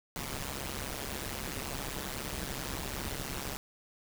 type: noise with amplitude modulation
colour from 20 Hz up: pink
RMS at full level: -34 dBFS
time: 0.16-3.57 s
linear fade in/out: 0 ms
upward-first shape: sine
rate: 137 Hz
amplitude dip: 95%
effects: none